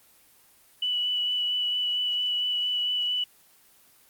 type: tone with vibrato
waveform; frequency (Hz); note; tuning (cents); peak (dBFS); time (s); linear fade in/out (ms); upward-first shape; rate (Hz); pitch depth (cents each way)
sine; 2960; F#7; 0; -24; 0.82-3.24; 5; sine; 4.4; 13
effects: white hiss -58 dBFS RMS until 4.09 s + Opus 24 kbps